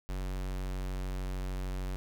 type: tone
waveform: square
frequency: 46.62 Hz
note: F#1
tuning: 14 cents sharp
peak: -34 dBFS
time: 0.09-1.96 s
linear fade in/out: 0 ms
effects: none